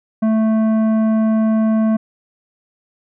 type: tone with tanh clipping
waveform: sine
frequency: 220 Hz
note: A3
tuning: in tune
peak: -14 dBFS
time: 0.22-1.97 s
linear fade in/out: 10 ms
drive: 11 dB
effects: none